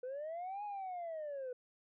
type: linear two-way sweep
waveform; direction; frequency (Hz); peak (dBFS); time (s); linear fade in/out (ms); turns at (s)
sine; up then down; 490 to 839 to 490; -38; 0.03-1.53; 5; 0.64
effects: tanh soft clip ceiling -38 dBFS